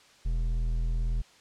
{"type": "tone with hard clipping", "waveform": "sine", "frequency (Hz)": 40.93, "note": "E1", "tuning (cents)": -12, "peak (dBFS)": -27, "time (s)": [0.25, 1.22], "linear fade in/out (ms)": 10, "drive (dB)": 7, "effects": ["white hiss -57 dBFS RMS until 1.4 s", "low-pass 6000 Hz 12 dB/octave"]}